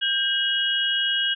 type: tone cluster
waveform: sine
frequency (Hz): 1591 / 2897 / 3283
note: G6 / F#7 / G#7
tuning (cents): +25 / -37 / -21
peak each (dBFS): -26 / -23 / -26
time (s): 0.01-1.35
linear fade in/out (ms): 20
effects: none